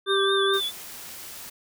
harmonic tone, 392 Hz, G4, in tune, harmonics 1 / 3 / 4, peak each -22 / -27 / -28 dBFS, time 0.06-0.61 s, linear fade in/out 50 ms
triangle tone with vibrato, 3539 Hz, A7, 9 cents sharp, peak -24 dBFS, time 0.06-0.72 s, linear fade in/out 50 ms, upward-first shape triangle, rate 4.6 Hz, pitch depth 66 cents each way
white noise, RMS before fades -40 dBFS, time 0.53-1.5 s, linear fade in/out 10 ms
effects none

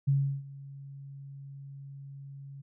sine tone with ADSR envelope, 138.59 Hz, C#3, in tune, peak -21 dBFS, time 0.07-2.62 s, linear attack 15 ms, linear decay 340 ms, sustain -21 dB, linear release 14 ms, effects none

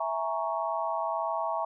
sine chord, A# half-diminished seventh, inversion second, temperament equal, 659.3 / 830.6 / 932.3 / 1108.7 Hz, E5 / G#5 / A#5 / C#6, 0 / 0 / 0 / 0 cents, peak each -32 / -35 / -33 / -34 dBFS, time 0-1.65 s, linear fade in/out 5 ms, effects none

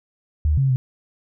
sine tone with pitch steps, 75.8 / 75.3 / 135.6 / 134.3 / 128.5 Hz, D#2 / D2 / C#3 / C3 / C3, -45 / +44 / -38 / +46 / -31 cents, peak -15 dBFS, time 0.45-0.76 s, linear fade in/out 0 ms, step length 62 ms, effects none

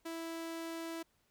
sawtooth tone, 329.6 Hz, E4, in tune, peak -36 dBFS, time 0.05-1.03 s, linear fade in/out 10 ms, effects pink hiss -75 dBFS RMS until 1.3 s

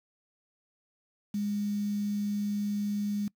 sine tone with quantisation, 205.3 Hz, G#3, 20 cents flat, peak -28 dBFS, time 1.34-3.28 s, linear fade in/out 5 ms, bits 8, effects noise-tail reverb RT60 0.1 s tail -23 dB re dry

